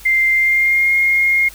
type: tone with pitch glide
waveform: sine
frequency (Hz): 2093 to 2138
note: C7 to C7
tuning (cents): 0 to +37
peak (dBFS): -11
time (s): 0.05-1.49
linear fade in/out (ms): 10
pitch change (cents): +37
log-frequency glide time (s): 0.32-0.94
effects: added 50 Hz sine -41 dBFS peak until 1.54 s + white hiss -40 dBFS RMS until 1.54 s